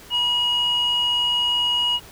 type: tone pair together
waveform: sine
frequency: 966.3 / 2891 Hz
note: B5 / F#7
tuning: -38 / -41 cents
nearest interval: octave + perfect fifth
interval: 1897 cents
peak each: -27 / -17 dBFS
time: 0.1-2 s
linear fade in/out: 50 ms
effects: tanh soft clip ceiling -14 dBFS + pink hiss -44 dBFS RMS until 2.11 s